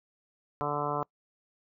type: harmonic tone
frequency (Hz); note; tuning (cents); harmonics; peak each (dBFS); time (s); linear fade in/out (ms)
146.3; D3; -6; 1 / 2 / 3 / 4 / 5 / 6 / 7 / 8 / 9; -38 / -40 / -36 / -37 / -36 / -40 / -35 / -39 / -38; 0.61-1.03; 0
effects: noise-tail reverb RT60 0.1 s tail -25 dB re dry